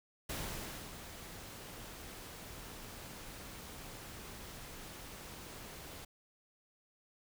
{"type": "noise with ADSR envelope", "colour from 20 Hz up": "pink", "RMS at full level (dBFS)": -40, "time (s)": [0.29, 6.05], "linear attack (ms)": 7, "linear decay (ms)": 610, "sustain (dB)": -9, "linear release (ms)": 6, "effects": []}